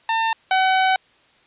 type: tone pair in turn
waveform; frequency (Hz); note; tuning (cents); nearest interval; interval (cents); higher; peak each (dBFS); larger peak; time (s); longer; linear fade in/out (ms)
sawtooth; 901 / 755.7; A5 / F#5; +41 / +36; minor third; 305; first; -14 / -11; second; 0.09-0.33 / 0.51-0.96; second; 2
effects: white hiss -56 dBFS RMS until 1.46 s + resampled to 8000 Hz